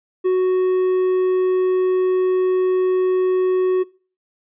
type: tone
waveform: triangle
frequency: 370 Hz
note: F#4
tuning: in tune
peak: -12 dBFS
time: 0.24-3.84 s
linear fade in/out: 20 ms
effects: noise-tail reverb RT60 0.4 s tail -23 dB re dry + resampled to 8000 Hz